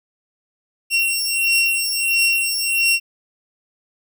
sawtooth beating tone pair, 2736 / 2737.5 Hz, F7 / F7, -36 / -35 cents, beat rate 1.5 Hz, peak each -16 dBFS, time 0.9-3 s, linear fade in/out 50 ms, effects none

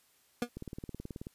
25% pulse tone with exponential decay, 240.6 Hz, B3, 45 cents flat, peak -23 dBFS, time 0.42-0.49 s, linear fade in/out 2 ms, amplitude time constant 15 ms
click train, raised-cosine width 3 ms, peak -28 dBFS, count 14, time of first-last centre 0.57-1.269 s, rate 18.6 Hz
effects white hiss -68 dBFS RMS until 1.34 s + resampled to 32000 Hz

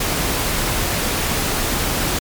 pink noise, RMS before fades -20 dBFS, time 0-2.19 s, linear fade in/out 5 ms, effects MP3 96 kbps

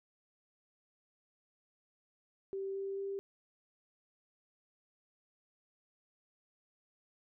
sine tone with pitch steps, 389 / 391.5 / 394 Hz, G4 / G4 / G4, -13 / -2 / +9 cents, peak -36 dBFS, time 2.53-3.19 s, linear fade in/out 0 ms, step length 220 ms, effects none

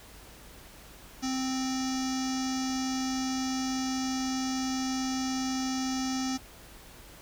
square tone with low-pass filter, 261.6 Hz, C4, in tune, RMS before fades -31 dBFS, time 1.22-6.38 s, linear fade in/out 20 ms, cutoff 5900 Hz, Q 6.1, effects added 50 Hz sine -55 dBFS peak until 7.21 s + pink hiss -51 dBFS RMS until 7.21 s

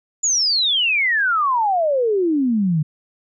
sine exponential sweep, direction down, 7040 to 146.83 Hz, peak -15 dBFS, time 0.23-2.83 s, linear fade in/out 10 ms, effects none

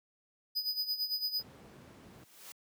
square tone with tremolo, 4978 Hz, D#8, in tune, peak -30 dBFS, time 0.55-1.43 s, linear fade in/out 20 ms, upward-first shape sine, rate 8.9 Hz, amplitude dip 75%
brown noise, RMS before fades -47 dBFS, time 1.39-2.24 s, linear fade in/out 5 ms
white noise with exponential growth, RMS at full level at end -46 dBFS, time 1.96-2.52 s, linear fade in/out 2 ms, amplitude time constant 120 ms
effects high-pass 150 Hz 12 dB/octave

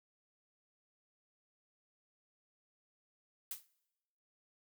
blue noise with exponential decay, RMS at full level -38 dBFS, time 3.51-3.67 s, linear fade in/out 2 ms, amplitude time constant 33 ms, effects noise-tail reverb RT60 1.0 s tail -23 dB re dry

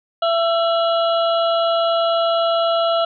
harmonic tone with a mistuned harmonic, 669 Hz, E5, 25 cents sharp, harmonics 1 / 2 / 4 / 5 / 6, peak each -16 / -22 / -28 / -30 / -32 dBFS, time 0.22-3.05 s, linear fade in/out 5 ms, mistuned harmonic 4, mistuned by +140 cents, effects none

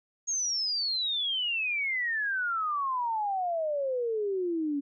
sine exponential sweep, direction down, 6645 to 277.2 Hz, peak -27 dBFS, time 0.27-4.81 s, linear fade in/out 20 ms, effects none

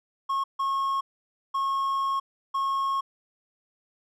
triangle tone bursts at uneven times, 1089 Hz, C#6, 31 cents flat, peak -22 dBFS, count 4, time 0.29-0.44 / 0.59-1.01 / 1.54-2.2 / 2.54-3.01 s, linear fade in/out 10 ms, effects none

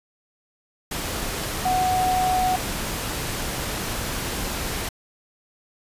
sine tone in noise, 740 Hz, F#5, in tune, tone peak -19 dBFS, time 1.65-2.56 s, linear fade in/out 5 ms, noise pink, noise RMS -28 dBFS, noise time 0.91-4.89 s, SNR +6 dB, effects resampled to 32000 Hz

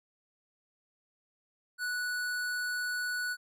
sine tone with hard clipping, 1476 Hz, F#6, 5 cents flat, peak -33 dBFS, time 1.78-3.37 s, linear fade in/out 50 ms, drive 16 dB, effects none

